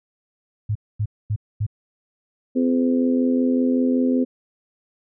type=tone bursts; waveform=sine; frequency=105.6 Hz; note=G#2; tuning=29 cents sharp; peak=-19 dBFS; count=4; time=0.69-1.666 s; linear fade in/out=10 ms; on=64 ms; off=240 ms
type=harmonic tone; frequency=85.3 Hz; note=F2; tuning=40 cents flat; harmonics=3 / 4 / 5 / 6; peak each=-17 / -29 / -27 / -27 dBFS; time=2.55-4.25 s; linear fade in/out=20 ms
effects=none